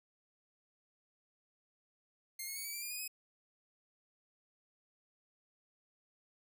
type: tone with pitch steps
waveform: 5% pulse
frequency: 2122 / 2177 / 2233 / 2290 / 2349 / 2410 / 2472 / 2535 Hz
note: C7 / C#7 / C#7 / D7 / D7 / D7 / D#7 / D#7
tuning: +24 / -32 / +12 / -44 / 0 / +44 / -12 / +32 cents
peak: -31 dBFS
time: 2.39-3.078 s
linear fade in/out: 5 ms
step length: 86 ms
effects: none